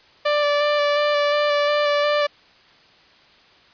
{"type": "tone with vibrato", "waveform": "sawtooth", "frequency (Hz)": 586, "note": "D5", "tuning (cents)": -4, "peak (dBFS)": -13, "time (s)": [0.25, 2.27], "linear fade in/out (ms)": 10, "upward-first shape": "square", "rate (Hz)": 2.8, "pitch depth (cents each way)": 12, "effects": ["white hiss -52 dBFS RMS until 3.73 s", "resampled to 11025 Hz"]}